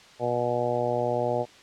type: harmonic tone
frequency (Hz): 121.3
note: B2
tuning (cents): -31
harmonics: 1 / 2 / 3 / 4 / 5 / 6 / 7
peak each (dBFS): -34 / -36 / -33 / -29 / -28 / -32 / -33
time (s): 0.19-1.46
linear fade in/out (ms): 50
effects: white hiss -51 dBFS RMS until 1.62 s + low-pass 5000 Hz 12 dB/octave